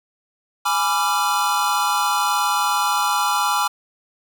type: chord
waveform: square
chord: G# diminished seventh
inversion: none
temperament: equal with one note detuned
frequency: 830.6 / 987.8 / 1174.7 / 1371.3 Hz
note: G#5 / B5 / D6 / F6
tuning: 0 / 0 / 0 / -32 cents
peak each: -24 dBFS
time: 0.65-3.68 s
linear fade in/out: 10 ms
effects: none